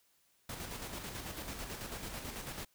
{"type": "noise with tremolo", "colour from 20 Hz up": "pink", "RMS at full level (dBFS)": -42, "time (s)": [0.49, 2.65], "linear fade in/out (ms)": 5, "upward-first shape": "square", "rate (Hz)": 9.1, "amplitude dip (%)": 40, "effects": ["white hiss -72 dBFS RMS until 2.74 s"]}